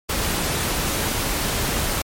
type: noise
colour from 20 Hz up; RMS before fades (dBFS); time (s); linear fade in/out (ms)
pink; -23; 0.09-2.02; 5
effects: MP3 64 kbps